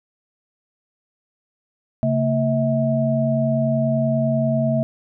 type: tone cluster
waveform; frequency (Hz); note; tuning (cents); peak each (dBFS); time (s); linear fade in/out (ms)
sine; 136.4 / 226.7 / 643; C#3 / A#3 / E5; -28 / -48 / -43; -21; 2.03-4.83; 0
effects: none